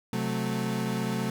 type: chord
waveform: 35% pulse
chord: F# diminished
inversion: second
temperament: equal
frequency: 130.81 / 185 / 220 Hz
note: C3 / F#3 / A3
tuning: 0 / 0 / 0 cents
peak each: -31 / -31 / -29 dBFS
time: 0.13-1.3 s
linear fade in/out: 2 ms
effects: none